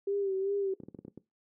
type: tone with vibrato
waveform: sine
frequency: 392 Hz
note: G4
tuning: in tune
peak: -28 dBFS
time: 0.07-0.74 s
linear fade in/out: 5 ms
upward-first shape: sine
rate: 2.6 Hz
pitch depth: 50 cents each way
type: clicks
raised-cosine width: 3 ms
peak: -28 dBFS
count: 8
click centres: 0.802 / 0.835 / 0.885 / 0.947 / 0.989 / 1.05 / 1.081 / 1.176 s
effects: noise-tail reverb RT60 0.2 s tail -19 dB re dry + high-pass 200 Hz 12 dB/octave